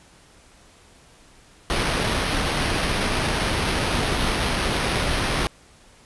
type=noise with sample-and-hold; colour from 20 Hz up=pink; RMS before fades=-23 dBFS; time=1.7-5.47 s; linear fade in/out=0 ms; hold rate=7350 Hz; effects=pink hiss -52 dBFS RMS until 6.05 s + resampled to 24000 Hz

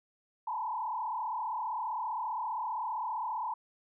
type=tone with frequency modulation; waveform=sine; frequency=932.3 Hz; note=A#5; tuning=in tune; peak=-32 dBFS; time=0.47-3.54 s; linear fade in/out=5 ms; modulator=35.2 Hz; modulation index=2.3; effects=none

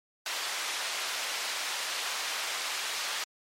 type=band-pass noise; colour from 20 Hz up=white; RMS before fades=-34 dBFS; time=0.26-3.24 s; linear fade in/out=2 ms; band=690 to 4800 Hz; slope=12 dB/octave; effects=MP3 64 kbps

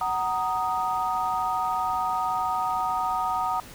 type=chord; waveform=sine; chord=D# minor; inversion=first; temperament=just; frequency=746.7 / 933.4 / 1244.5 Hz; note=F#5 / A#5 / D#6; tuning=+16 / +2 / 0 cents; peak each=-28 dBFS; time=0.01-3.6 s; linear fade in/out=2 ms; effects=pink hiss -45 dBFS RMS until 3.74 s

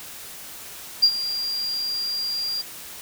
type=tone with ADSR envelope; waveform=sine; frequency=4776 Hz; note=D8; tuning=28 cents sharp; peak=-10 dBFS; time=1.02-2.62 s; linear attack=17 ms; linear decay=67 ms; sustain=-14 dB; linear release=13 ms; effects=white hiss -39 dBFS RMS until 3.01 s

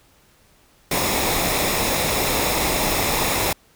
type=noise with comb filter; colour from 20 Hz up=pink; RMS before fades=-21 dBFS; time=0.91-3.53 s; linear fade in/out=5 ms; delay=0.66 ms; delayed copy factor=-0.5; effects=pink hiss -56 dBFS RMS until 3.75 s

